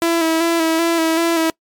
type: tone with vibrato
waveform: sawtooth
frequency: 329.6 Hz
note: E4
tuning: in tune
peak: -10 dBFS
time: 0.02-1.5 s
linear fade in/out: 0 ms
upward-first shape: square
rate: 2.6 Hz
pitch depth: 29 cents each way
effects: noise-tail reverb RT60 0.1 s tail -24 dB re dry + MP3 96 kbps